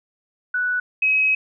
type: tone pair in turn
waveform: sine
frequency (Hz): 1480 / 2548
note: F#6 / D#7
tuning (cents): 0 / +41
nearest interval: major sixth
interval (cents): 941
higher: second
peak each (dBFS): -19 / -15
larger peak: second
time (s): 0.54-0.8 / 1.02-1.35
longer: second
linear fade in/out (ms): 5
effects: none